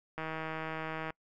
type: click train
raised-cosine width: 0.5 ms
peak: -23 dBFS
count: 148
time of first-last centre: 0.18-1.105 s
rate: 159 Hz
effects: noise-tail reverb RT60 0.1 s tail -26 dB re dry